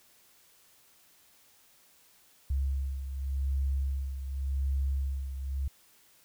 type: beating tone pair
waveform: sine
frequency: 67.8 / 68.68 Hz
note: C#2 / C#2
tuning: -38 / -15 cents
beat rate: 0.88 Hz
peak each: -29 / -36 dBFS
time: 2.5-5.68 s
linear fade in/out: 5 ms
effects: white hiss -62 dBFS RMS until 6.24 s